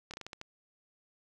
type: slowing click train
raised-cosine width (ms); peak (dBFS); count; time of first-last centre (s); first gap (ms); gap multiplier
0.2; -25; 7; 0.11-0.414; 27; 1.25
effects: none